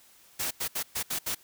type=noise bursts at uneven times; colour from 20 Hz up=white; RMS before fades=-31 dBFS; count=6; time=0.39-0.51 / 0.6-0.68 / 0.75-0.83 / 0.95-1.03 / 1.1-1.19 / 1.26-1.35 s; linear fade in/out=10 ms; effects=white hiss -58 dBFS RMS until 1.43 s